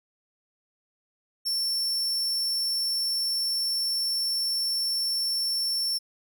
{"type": "tone", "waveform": "40% pulse", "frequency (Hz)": 5420, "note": "E8", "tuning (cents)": 47, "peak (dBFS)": -24, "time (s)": [1.45, 5.99], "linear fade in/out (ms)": 20, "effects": []}